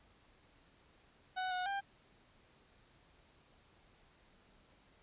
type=tone with pitch steps; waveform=30% pulse; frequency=744 / 731 / 794 Hz; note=F#5 / F#5 / G5; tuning=+9 / -21 / +22 cents; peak=-33 dBFS; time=1.36-1.81 s; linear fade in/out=20 ms; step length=150 ms; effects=pink hiss -67 dBFS RMS until 5.02 s + resampled to 8000 Hz